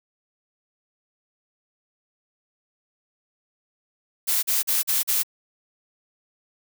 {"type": "noise bursts", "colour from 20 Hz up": "blue", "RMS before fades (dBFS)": -22, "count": 5, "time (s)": [4.27, 5.234], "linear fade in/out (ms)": 20, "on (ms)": 160, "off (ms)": 41, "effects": []}